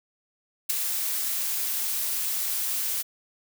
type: noise with ADSR envelope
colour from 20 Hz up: blue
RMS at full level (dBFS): -22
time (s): 0.69-3.03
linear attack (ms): 11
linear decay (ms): 11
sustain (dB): -6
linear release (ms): 21
effects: none